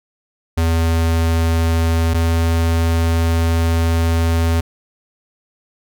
square tone pair in turn, 82.41 / 82.86 Hz, E2 / E2, 0 / +9 cents, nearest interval unison, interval 9 cents, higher second, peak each -14 dBFS, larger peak neither, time 0.57-2.14 / 2.14-4.61 s, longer second, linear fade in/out 10 ms, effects none

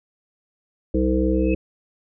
harmonic tone, 63.9 Hz, C2, 40 cents flat, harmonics 1 / 3 / 5 / 7 / 8, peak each -22 / -25 / -21 / -26 / -26 dBFS, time 0.94-1.55 s, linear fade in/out 5 ms
sine tone with exponential growth, 2584 Hz, E7, 35 cents flat, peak -28 dBFS, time 1.33-1.54 s, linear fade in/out 2 ms, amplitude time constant 45 ms
effects none

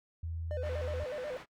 sine tone with pitch glide, 82.41 to 81.32 Hz, E2 to E2, 0 to -23 cents, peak -35 dBFS, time 0.23-1.04 s, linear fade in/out 5 ms, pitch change -23 cents, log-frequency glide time 0.49-0.62 s
triangle tone with vibrato, 550 Hz, C#5, 14 cents flat, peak -34 dBFS, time 0.51-1.37 s, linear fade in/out 0 ms, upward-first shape square, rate 8.2 Hz, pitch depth 150 cents each way
white low-pass noise, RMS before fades -49 dBFS, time 0.61-1.46 s, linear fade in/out 50 ms, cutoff 1900 Hz, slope 12 dB/octave
effects noise-tail reverb RT60 0.1 s tail -24 dB re dry

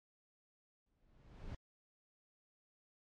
brown noise with exponential growth, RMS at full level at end -44 dBFS, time 0.86-1.55 s, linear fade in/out 5 ms, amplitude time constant 150 ms, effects low-pass 5000 Hz 12 dB/octave + AAC 64 kbps

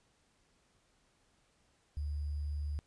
sine tone with sample-and-hold, 73.42 Hz, D2, in tune, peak -34 dBFS, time 1.97-2.79 s, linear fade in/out 0 ms, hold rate 4900 Hz, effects pink hiss -72 dBFS RMS until 2.86 s + resampled to 22050 Hz

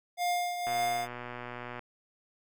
square tone with tremolo, 707 Hz, F5, 21 cents sharp, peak -27 dBFS, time 0.17-1.08 s, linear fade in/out 50 ms, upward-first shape triangle, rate 1.9 Hz, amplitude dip 60%
click train, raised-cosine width 0.5 ms, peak -25 dBFS, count 138, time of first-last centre 0.67-1.793 s, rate 122 Hz
effects none

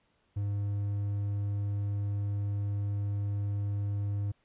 triangle tone, 101.5 Hz, G#2, 39 cents flat, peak -27 dBFS, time 0.36-4.32 s, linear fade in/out 10 ms, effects pink hiss -72 dBFS RMS until 4.44 s + resampled to 8000 Hz

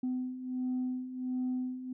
sine beating tone pair, 252.8 / 254.2 Hz, B3 / C4, +41 / -50 cents, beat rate 1.4 Hz, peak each -37 / -32 dBFS, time 0.03-1.93 s, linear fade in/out 5 ms, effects tanh soft clip ceiling -27 dBFS

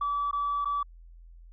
sine tone with dropouts, 1151 Hz, D6, 35 cents flat, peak -25 dBFS, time 0.01-0.83 s, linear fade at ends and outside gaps 5 ms, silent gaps 0.312-0.329 / 0.647-0.655 s, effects tanh soft clip ceiling -22 dBFS + added 42 Hz sine -47 dBFS peak until 1.52 s

